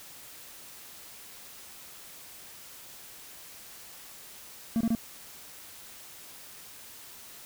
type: tone bursts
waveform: triangle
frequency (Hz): 228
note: A#3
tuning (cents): -38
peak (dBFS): -21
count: 3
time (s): 4.76-4.95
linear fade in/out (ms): 0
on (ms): 46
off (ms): 26
effects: white hiss -48 dBFS RMS until 7.45 s